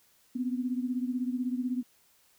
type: beating tone pair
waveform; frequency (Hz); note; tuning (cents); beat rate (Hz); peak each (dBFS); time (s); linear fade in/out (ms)
sine; 246.9 / 262.9; B3 / C4; 0 / +8; 16; -30 / -34; 0.35-1.83; 10
effects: white hiss -65 dBFS RMS until 2.38 s